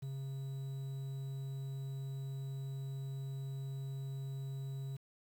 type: tone with quantisation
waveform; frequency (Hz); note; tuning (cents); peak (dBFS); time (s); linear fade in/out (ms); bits
triangle; 135.4; C#3; -40; -37; 0.02-4.97; 10; 10
effects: none